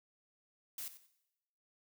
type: noise with echo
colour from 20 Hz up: blue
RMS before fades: -43 dBFS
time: 0.78-0.88 s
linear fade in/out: 2 ms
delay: 93 ms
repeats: 2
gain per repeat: -13 dB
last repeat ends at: 1.066 s
effects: noise-tail reverb RT60 0.9 s tail -17 dB re dry